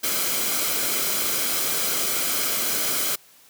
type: noise with comb filter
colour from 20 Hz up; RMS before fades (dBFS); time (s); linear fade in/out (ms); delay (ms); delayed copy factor
white; -24; 0.03-3.16; 10; 1.1; -0.5
effects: white hiss -53 dBFS RMS until 3.49 s + high-pass 100 Hz 12 dB/octave